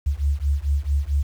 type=beating tone pair; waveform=sine; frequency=68.9 / 73.4 Hz; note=C#2 / D2; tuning=-10 / 0 cents; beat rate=4.5 Hz; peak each=-22 dBFS; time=0.06-1.23 s; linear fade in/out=10 ms; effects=8-bit